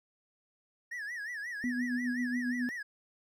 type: tone with vibrato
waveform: triangle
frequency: 1800 Hz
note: A6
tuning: 39 cents sharp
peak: -35 dBFS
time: 0.91-2.83 s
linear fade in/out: 10 ms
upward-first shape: sine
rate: 5.6 Hz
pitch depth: 160 cents each way
type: tone with tremolo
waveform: sine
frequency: 246.9 Hz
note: B3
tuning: in tune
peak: -29 dBFS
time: 1.64-2.69 s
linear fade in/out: 0 ms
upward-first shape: sine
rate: 7.3 Hz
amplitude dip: 40%
effects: none